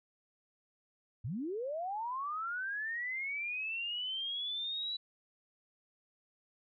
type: linear sweep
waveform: sine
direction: up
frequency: 93.5 to 3960 Hz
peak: -35 dBFS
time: 1.24-4.97 s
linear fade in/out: 10 ms
effects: none